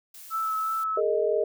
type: noise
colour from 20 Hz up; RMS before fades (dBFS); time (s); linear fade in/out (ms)
blue; -45; 0.14-0.84; 5
type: tone with vibrato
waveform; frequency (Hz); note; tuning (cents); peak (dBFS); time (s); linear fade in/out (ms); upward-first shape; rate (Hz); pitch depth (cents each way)
sine; 1309; E6; -13; -25; 0.3-1.01; 50; sine; 2.8; 15
type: chord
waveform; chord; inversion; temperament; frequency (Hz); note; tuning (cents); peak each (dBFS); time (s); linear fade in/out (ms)
sine; Ab suspended second; none; equal with one note detuned; 415.3 / 458.2 / 622.3; Ab4 / Bb4 / Eb5; 0 / -30 / 0; -26; 0.97-1.44; 5
effects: none